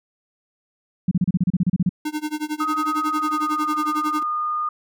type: tone bursts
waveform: sine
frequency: 180 Hz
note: F#3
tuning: 47 cents flat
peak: -14 dBFS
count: 13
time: 1.08-1.893 s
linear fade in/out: 5 ms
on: 33 ms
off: 32 ms
type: tone with tremolo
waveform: square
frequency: 303.9 Hz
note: D#4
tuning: 41 cents flat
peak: -22 dBFS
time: 2.05-4.23 s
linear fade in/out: 5 ms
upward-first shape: sine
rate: 11 Hz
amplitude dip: 95%
type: tone with pitch glide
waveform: sine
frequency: 1258 to 1222.2 Hz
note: D#6 to D#6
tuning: +19 to -31 cents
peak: -21 dBFS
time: 2.6-4.69 s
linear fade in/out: 5 ms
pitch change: -50 cents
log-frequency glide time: 3.02-3.74 s
effects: none